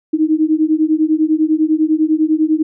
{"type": "beating tone pair", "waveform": "sine", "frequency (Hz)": [307.8, 317.8], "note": ["D#4", "D#4"], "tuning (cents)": [-19, 37], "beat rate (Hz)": 10, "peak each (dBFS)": -14, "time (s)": [0.13, 2.63], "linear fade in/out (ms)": 10, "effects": []}